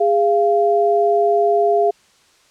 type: tone pair together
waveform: sine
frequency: 410.4 / 690.2 Hz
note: G#4 / F5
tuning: -21 / -21 cents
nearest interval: major sixth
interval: 900 cents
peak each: -15 dBFS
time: 0-1.91 s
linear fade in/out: 10 ms
effects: white hiss -54 dBFS RMS until 2.5 s + low-pass 7000 Hz 12 dB/octave